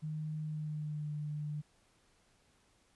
sine tone with pitch glide, 154.4 to 149.49 Hz, D#3 to D3, -13 to +31 cents, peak -36 dBFS, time 0.02-1.62 s, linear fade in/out 20 ms, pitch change -56 cents, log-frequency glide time 0.41-1.12 s, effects pink hiss -70 dBFS RMS until 2.95 s + resampled to 24000 Hz

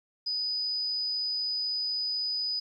sine tone, 4978 Hz, D#8, in tune, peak -28 dBFS, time 0.26-2.6 s, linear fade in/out 10 ms, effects 11-bit

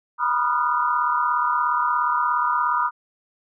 sine tone cluster, 972 / 1009 / 1225 / 1373 / 1461 Hz, B5 / B5 / D#6 / F6 / F#6, -28 / +37 / -27 / -30 / -22 cents, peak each -23 / -29 / -22 / -27 / -31 dBFS, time 0.18-2.91 s, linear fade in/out 50 ms, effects none

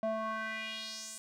square tone with band-pass filter sweep, 220 Hz, A3, in tune, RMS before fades -38 dBFS, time 0.03-1.18 s, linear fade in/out 0 ms, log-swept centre 610 to 8700 Hz, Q 2.8, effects none

